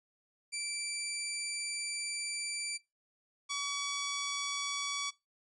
10% pulse tone pair in turn, 2337 / 1135.9 Hz, D7 / C#6, -9 / +42 cents, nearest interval octave, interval 1249 cents, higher first, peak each -26 dBFS, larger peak neither, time 0.52-2.78 / 3.49-5.11 s, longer first, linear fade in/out 20 ms, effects noise-tail reverb RT60 0.2 s tail -19 dB re dry + resampled to 24000 Hz

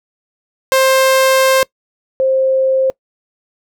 sawtooth / sine tone pair in turn, 528 / 528 Hz, C5 / C5, +16 / +16 cents, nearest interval unison, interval 0 cents, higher neither, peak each -5 / -10 dBFS, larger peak first, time 0.72-1.63 / 2.2-2.9 s, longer first, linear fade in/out 0 ms, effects noise-tail reverb RT60 0.1 s tail -24 dB re dry

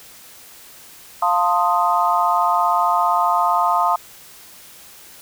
sine chord, F dominant seventh, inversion none, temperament equal with one note detuned, 698.5 / 891.3 / 1046.5 / 1244.5 Hz, F5 / A5 / C6 / Eb6, 0 / +22 / 0 / 0 cents, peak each -20 dBFS, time 1.22-3.96 s, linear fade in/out 5 ms, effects white hiss -43 dBFS RMS until 5.21 s

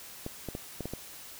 clicks, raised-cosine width 2 ms, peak -22 dBFS, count 6, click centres 0.264 / 0.487 / 0.551 / 0.807 / 0.856 / 0.936 s, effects white hiss -47 dBFS RMS until 1.39 s

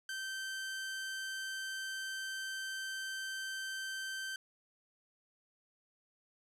sawtooth tone, 1553 Hz, G6, 17 cents flat, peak -35 dBFS, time 0.09-4.36 s, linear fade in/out 2 ms, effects low-pass 11000 Hz 12 dB/octave + 11-bit

